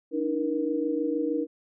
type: tone cluster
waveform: sine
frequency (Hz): 292.8 / 319.3 / 475.1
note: D4 / D#4 / A#4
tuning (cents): -5 / +45 / +33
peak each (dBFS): -29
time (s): 0.11-1.47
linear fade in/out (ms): 50
effects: none